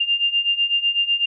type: beating tone pair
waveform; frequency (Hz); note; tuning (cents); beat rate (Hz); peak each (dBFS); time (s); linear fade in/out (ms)
sine; 2794 / 2802; F7 / F7; 0 / +5; 8; -22 / -19; 0-1.26; 10
effects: none